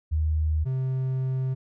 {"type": "tone pair in turn", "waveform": ["sine", "triangle"], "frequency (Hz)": [77.78, 130.81], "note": ["D#2", "C3"], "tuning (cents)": [0, 0], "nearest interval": "major sixth", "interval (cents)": 900, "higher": "second", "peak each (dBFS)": [-21, -22], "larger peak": "first", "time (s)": [[0.11, 0.65], [0.65, 1.55]], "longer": "second", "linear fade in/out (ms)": 20, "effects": []}